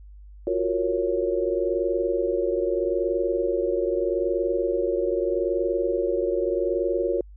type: chord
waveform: sine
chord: Gb major seventh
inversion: third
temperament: equal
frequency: 349.2 / 370 / 466.2 / 554.4 Hz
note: F4 / Gb4 / Bb4 / Db5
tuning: 0 / 0 / 0 / 0 cents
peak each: -27 dBFS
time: 0.47-7.21 s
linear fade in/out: 2 ms
effects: added 50 Hz sine -42 dBFS peak until 7.36 s